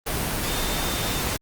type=tone in noise; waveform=sine; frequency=3610 Hz; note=A7; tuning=44 cents sharp; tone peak=-35 dBFS; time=0.47-1.22 s; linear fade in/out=10 ms; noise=pink; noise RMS=-26 dBFS; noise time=0.06-1.37 s; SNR=-12 dB; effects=Opus 24 kbps